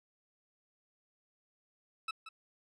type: tone with echo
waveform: 20% pulse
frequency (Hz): 1306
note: E6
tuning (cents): -17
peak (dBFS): -29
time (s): 2.08-2.11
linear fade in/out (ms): 5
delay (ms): 180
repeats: 1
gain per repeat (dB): -11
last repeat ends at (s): 2.29
effects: low-pass 6000 Hz 12 dB/octave